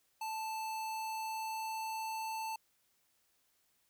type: tone with pitch glide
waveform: square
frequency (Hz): 880 to 885.6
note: A5 to A5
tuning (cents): 0 to +11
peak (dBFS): -38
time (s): 0.21-2.56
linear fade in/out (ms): 5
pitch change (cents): +11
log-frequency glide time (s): 0.72-2.44
effects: white hiss -75 dBFS RMS until 3.89 s